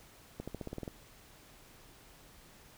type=accelerating click train; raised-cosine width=2 ms; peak=-26 dBFS; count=9; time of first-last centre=0.4-0.878 s; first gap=76 ms; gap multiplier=0.93; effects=pink hiss -58 dBFS RMS until 2.77 s

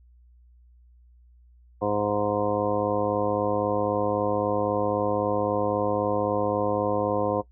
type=harmonic tone; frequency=103.8 Hz; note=G#2; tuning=in tune; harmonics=1 / 2 / 3 / 4 / 5 / 6 / 7 / 9 / 10; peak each=-35 / -34 / -31 / -32 / -26 / -37 / -31 / -33 / -34 dBFS; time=1.81-7.42 s; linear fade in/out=20 ms; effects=noise-tail reverb RT60 0.1 s tail -18 dB re dry + added 60 Hz sine -52 dBFS peak until 7.51 s

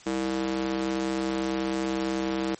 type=tone with high-pass filter; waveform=square; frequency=65.41 Hz; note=C2; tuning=in tune; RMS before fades=-28 dBFS; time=0.06-2.55 s; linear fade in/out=5 ms; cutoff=290 Hz; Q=2.5; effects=white hiss -50 dBFS RMS until 2.59 s + MP3 32 kbps

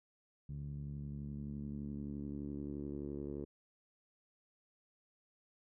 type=tone with low-pass filter sweep; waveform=10% pulse; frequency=71.6 Hz; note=D2; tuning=43 cents flat; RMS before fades=-43 dBFS; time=0.49-3.45 s; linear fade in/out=5 ms; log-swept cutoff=140 to 410 Hz; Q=2.4; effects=none

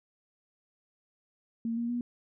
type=tone with pitch steps; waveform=sine; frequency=229.4 / 235.3 / 241.4 Hz; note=A#3 / A#3 / B3; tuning=-28 / +16 / -39 cents; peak=-29 dBFS; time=1.65-2.01 s; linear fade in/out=2 ms; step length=120 ms; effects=none

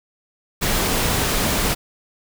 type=noise; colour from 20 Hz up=pink; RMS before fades=-20 dBFS; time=0.61-1.75 s; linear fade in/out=20 ms; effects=none

